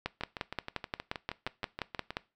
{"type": "two click trains", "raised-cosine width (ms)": 0.3, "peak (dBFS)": [-16, -21], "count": [13, 13], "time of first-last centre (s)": [[0.06, 2.169], [0.21, 2.106]], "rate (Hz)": [5.69, 6.33], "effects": ["noise-tail reverb RT60 0.3 s tail -20 dB re dry"]}